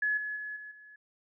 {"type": "tone with level steps", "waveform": "sine", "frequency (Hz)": 1700, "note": "G#6", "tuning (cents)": 40, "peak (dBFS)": [-26, -33, -36, -42, -50], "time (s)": [0.02, 0.96], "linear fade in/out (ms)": 5, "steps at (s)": [0.17, 0.36, 0.56, 0.71], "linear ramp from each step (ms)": 5, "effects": []}